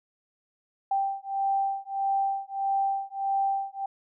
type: beating tone pair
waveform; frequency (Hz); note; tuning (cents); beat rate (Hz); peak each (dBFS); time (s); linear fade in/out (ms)
sine; 784 / 785.6; G5 / G5; 0 / +4; 1.6; -28; 0.91-3.86; 5
effects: none